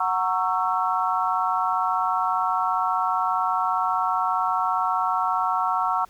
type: chord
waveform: sine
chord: F# dominant seventh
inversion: none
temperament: just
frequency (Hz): 740 / 925 / 1110 / 1332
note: F#5 / A#5 / C#6 / E6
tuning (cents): 0 / -14 / +2 / +18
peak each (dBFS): -26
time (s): 0-6.05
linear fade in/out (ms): 5
effects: pink hiss -56 dBFS RMS until 6.09 s